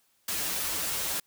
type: noise with comb filter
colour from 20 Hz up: white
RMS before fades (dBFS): -31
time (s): 0.28-1.2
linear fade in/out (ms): 5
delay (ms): 8.3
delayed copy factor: -0.85
effects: white hiss -69 dBFS RMS until 1.26 s